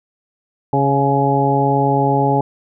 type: harmonic tone with a mistuned harmonic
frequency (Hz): 138.59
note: C#3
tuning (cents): 0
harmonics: 1 / 2 / 3 / 4 / 5 / 6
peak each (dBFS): -18 / -20 / -20 / -23 / -23 / -17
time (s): 0.73-2.41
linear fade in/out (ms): 2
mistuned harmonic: 6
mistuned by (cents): +20
effects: none